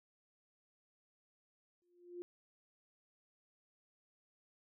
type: tone with exponential growth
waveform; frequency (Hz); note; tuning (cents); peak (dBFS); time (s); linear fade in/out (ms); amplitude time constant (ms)
sine; 351.9; F4; +13; -40; 1.82-2.22; 0; 85
effects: none